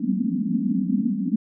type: band-pass noise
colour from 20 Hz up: white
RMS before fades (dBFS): -23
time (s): 0-1.36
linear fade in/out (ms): 5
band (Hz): 180 to 270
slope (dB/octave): 96
effects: none